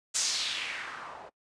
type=noise with low-pass filter sweep; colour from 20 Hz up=blue; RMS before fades=-34 dBFS; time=0.14-1.3 s; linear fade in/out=20 ms; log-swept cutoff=7300 to 680 Hz; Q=2.3; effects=noise-tail reverb RT60 0.1 s tail -22 dB re dry + resampled to 22050 Hz